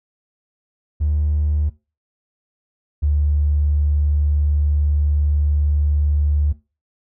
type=tone pair in turn; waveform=triangle; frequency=75 / 73.54 Hz; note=D2 / D2; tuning=+37 / +3 cents; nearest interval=unison; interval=34 cents; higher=first; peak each=-12 / -10 dBFS; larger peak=second; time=1-1.7 / 3.02-6.53 s; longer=second; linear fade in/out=20 ms; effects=noise-tail reverb RT60 0.3 s tail -22 dB re dry + tanh soft clip ceiling -12 dBFS